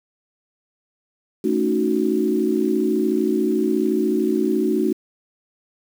sine chord, D# half-diminished seventh, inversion second, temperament equal, 220 / 277.2 / 311.1 / 370 Hz, A3 / C#4 / D#4 / F#4, 0 / 0 / 0 / 0 cents, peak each -23 / -25 / -22 / -21 dBFS, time 1.44-4.93 s, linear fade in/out 5 ms, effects 7-bit

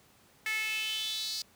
sawtooth tone with high-pass filter sweep, 435.3 Hz, A4, 19 cents flat, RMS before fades -34 dBFS, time 0.46-1.42 s, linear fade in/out 2 ms, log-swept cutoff 2000 to 4700 Hz, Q 5.9, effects pink hiss -62 dBFS RMS until 1.55 s + high-pass 80 Hz 12 dB/octave

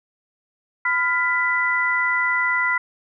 sine tone cluster, 1007 / 1403 / 1991 Hz, B5 / F6 / B6, +33 / +8 / +14 cents, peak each -25 / -23 / -20 dBFS, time 0.85-2.78 s, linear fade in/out 5 ms, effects none

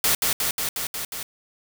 white noise with echo, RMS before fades -20 dBFS, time 0.04-0.15 s, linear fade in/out 2 ms, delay 180 ms, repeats 6, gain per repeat -2 dB, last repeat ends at 1.23 s, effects none

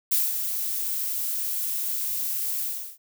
violet noise with ADSR envelope, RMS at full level -21 dBFS, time 0.11-2.98 s, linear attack 11 ms, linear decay 190 ms, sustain -7 dB, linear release 360 ms, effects none

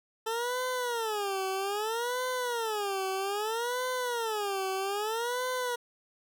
20% pulse tone with vibrato, 440 Hz, A4, in tune, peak -25 dBFS, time 0.26-5.76 s, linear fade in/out 10 ms, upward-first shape sine, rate 0.62 Hz, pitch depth 250 cents each way, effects none

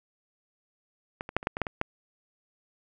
clicks, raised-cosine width 0.5 ms, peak -18 / -23 / -8 / -25 / -10 / -17 / -10 / -18 / -11 dBFS, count 9, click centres 1.209 / 1.291 / 1.366 / 1.429 / 1.471 / 1.569 / 1.617 / 1.668 / 1.814 s, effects none

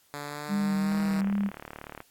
5% pulse tone with pitch glide, 145.3 to 158.45 Hz, D3 to D#3, -18 to +32 cents, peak -24 dBFS, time 0.14-1.21 s, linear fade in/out 0 ms, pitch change +150 cents, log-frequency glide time 0.25-1.08 s
sine tone with vibrato, 198.5 Hz, G3, 22 cents sharp, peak -24 dBFS, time 0.48-1.51 s, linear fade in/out 50 ms, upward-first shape sine, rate 2.5 Hz, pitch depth 28 cents each way
click train, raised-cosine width 0.5 ms, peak -24 dBFS, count 41, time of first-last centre 0.92-2.004 s, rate 36.9 Hz
effects white hiss -63 dBFS RMS until 2.1 s + AAC 64 kbps

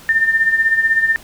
sine tone with tremolo, 1800 Hz, A6, 39 cents sharp, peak -9 dBFS, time 0.09-1.16 s, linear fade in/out 0 ms, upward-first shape sine, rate 16 Hz, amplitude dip 65%, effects pink hiss -41 dBFS RMS until 1.23 s

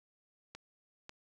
clicks, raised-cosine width 0.2 ms, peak -29 dBFS, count 2, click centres 0.55 / 1.094 s, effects none

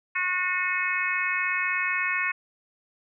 harmonic tone, 363.9 Hz, F#4, 29 cents flat, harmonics 3 / 4 / 5 / 6 / 7, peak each -32 / -32 / -29 / -29 / -30 dBFS, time 0.15-2.32 s, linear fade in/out 10 ms, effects none

